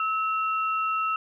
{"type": "tone pair together", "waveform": "sine", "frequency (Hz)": [1300, 2729], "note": ["E6", "F7"], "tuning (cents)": [-24, -41], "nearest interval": "octave + minor second", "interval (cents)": 1283, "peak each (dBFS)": [-24, -32], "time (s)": [0, 1.16], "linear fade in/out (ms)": 2, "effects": []}